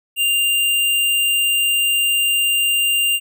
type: tone with sample-and-hold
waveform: sine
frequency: 2794 Hz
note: F7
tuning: in tune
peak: -14 dBFS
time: 0.16-3.2 s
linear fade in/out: 50 ms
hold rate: 11025 Hz
effects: none